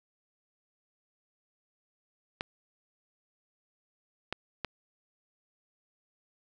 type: clicks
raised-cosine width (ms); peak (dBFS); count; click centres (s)
0.3; -16; 3; 2.409 / 4.326 / 4.647
effects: none